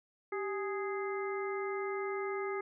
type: harmonic tone with a mistuned harmonic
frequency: 415.3 Hz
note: G#4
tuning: in tune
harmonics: 1 / 2 / 3 / 4 / 5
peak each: -35 / -44 / -42 / -49 / -44 dBFS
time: 0.32-2.61 s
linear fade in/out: 5 ms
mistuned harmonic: 1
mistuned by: -100 cents
effects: none